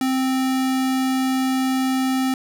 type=tone; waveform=square; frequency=261.6 Hz; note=C4; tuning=in tune; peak=-19 dBFS; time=0.01-2.34 s; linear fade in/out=2 ms; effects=none